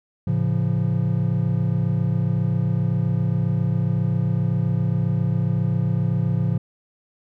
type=chord; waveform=triangle; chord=A augmented; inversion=none; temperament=just; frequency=110 / 137.5 / 171.88 Hz; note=A2 / C#3 / E#3; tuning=0 / -14 / -27 cents; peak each=-21 dBFS; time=0.27-6.58 s; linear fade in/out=5 ms; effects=none